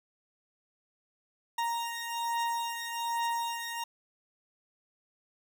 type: beating tone pair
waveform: 40% pulse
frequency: 932.3 / 933.5 Hz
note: A#5 / A#5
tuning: 0 / +2 cents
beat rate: 1.2 Hz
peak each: -32 / -35 dBFS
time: 1.58-3.84 s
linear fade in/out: 5 ms
effects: none